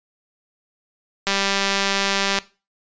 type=click train; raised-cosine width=0.2 ms; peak=-3 dBFS; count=221; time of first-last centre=1.27-2.387 s; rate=197 Hz; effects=noise-tail reverb RT60 0.3 s tail -18 dB re dry + resampled to 16000 Hz